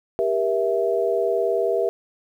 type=chord; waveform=sine; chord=E diminished; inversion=first; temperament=just; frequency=395.6 / 474.7 / 659.3 Hz; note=G4 / Bb4 / E5; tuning=+16 / +31 / 0 cents; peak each=-23 dBFS; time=0.19-1.89 s; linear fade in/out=0 ms; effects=9-bit